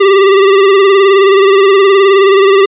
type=tone with vibrato; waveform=square; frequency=392 Hz; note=G4; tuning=in tune; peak=-4 dBFS; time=0-2.66 s; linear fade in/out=10 ms; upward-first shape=sine; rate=19 Hz; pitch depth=50 cents each way; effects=resampled to 8000 Hz